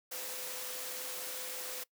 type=tone in noise; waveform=sine; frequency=507 Hz; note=B4; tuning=45 cents sharp; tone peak=-50 dBFS; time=0.11-1.84 s; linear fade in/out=10 ms; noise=white; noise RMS=-41 dBFS; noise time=0.11-1.84 s; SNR=-12 dB; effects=noise-tail reverb RT60 0.1 s tail -22 dB re dry + high-pass 300 Hz 12 dB/octave